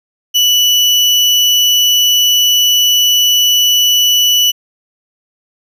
35% pulse tone, 2960 Hz, F#7, in tune, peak -6 dBFS, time 0.34-4.52 s, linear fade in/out 20 ms, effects none

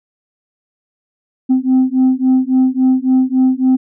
sine beating tone pair, 257.2 / 260.8 Hz, C4 / C4, -30 / -5 cents, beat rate 3.6 Hz, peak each -11 dBFS, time 1.49-3.77 s, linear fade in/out 20 ms, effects tanh soft clip ceiling -6 dBFS

